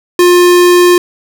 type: tone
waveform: square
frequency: 354.4 Hz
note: F4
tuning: 25 cents sharp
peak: -4 dBFS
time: 0.19-0.98 s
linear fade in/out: 2 ms
effects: none